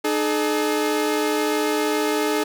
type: tone pair together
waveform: sawtooth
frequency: 303.6 / 426.5 Hz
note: D#4 / G#4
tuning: -42 / +46 cents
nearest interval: tritone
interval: 588 cents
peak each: -19 / -18 dBFS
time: 0.04-2.44 s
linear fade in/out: 10 ms
effects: none